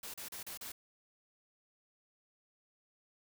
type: noise bursts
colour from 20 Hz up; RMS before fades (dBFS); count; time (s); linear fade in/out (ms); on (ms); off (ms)
white; -45; 5; 0.03-0.72; 5; 110; 35
effects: none